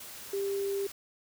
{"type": "tone in noise", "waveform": "sine", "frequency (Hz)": 396.4, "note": "G4", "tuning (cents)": 19, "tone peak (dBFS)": -29, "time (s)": [0.33, 0.87], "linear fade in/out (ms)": 5, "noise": "white", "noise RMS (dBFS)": -45, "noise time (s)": [0, 0.92], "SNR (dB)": 13, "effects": []}